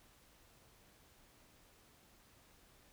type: silence
effects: pink hiss -66 dBFS RMS until 2.92 s